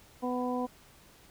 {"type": "harmonic tone", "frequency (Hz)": 249.1, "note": "B3", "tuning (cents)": 15, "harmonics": [1, 2, 3, 4], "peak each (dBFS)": [-32, -35, -37, -38], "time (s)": [0.22, 0.67], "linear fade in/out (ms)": 20, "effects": ["pink hiss -58 dBFS RMS until 1.3 s"]}